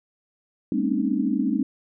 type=tone cluster; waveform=sine; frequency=200.3 / 225.2 / 260.8 / 275.4 / 306.3 Hz; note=G3 / A3 / C4 / C#4 / D#4; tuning=+38 / +40 / -5 / -11 / -27 cents; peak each=-27 dBFS; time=0.72-1.63 s; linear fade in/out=2 ms; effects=none